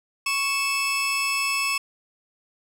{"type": "tone pair together", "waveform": "sawtooth", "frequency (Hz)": [1108.7, 2623], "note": ["C#6", "E7"], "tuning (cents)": [0, -9], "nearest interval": "octave + minor third", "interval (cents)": 1491, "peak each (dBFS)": [-24, -20], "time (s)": [0.26, 1.78], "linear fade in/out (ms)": 5, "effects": ["low-pass 12000 Hz 12 dB/octave"]}